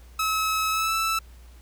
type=tone with pitch glide; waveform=sawtooth; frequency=1290 to 1319.4 Hz; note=E6 to E6; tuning=-38 to +1 cents; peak=-19 dBFS; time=0.19-1.19 s; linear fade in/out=5 ms; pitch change=+39 cents; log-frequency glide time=0.7-0.94 s; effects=added 60 Hz sine -45 dBFS peak until 1.61 s + pink hiss -57 dBFS RMS until 1.61 s